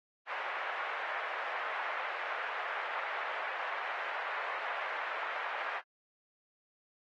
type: band-pass noise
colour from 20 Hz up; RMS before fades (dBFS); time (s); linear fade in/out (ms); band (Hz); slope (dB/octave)
white; -38; 0.26-5.82; 50; 610 to 2000; 24
effects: AAC 32 kbps